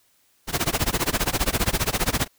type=noise with tremolo; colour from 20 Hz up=pink; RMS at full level=-20 dBFS; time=0.47-2.28 s; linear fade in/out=50 ms; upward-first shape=sine; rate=15 Hz; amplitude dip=95%; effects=white hiss -63 dBFS RMS until 2.38 s